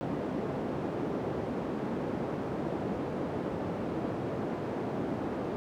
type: band-pass noise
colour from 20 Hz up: white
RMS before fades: -34 dBFS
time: 0.01-5.56 s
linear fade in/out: 0 ms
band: 140 to 420 Hz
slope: 12 dB/octave
effects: none